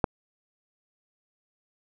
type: click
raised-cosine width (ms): 1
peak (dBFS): -7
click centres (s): 0.042
effects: none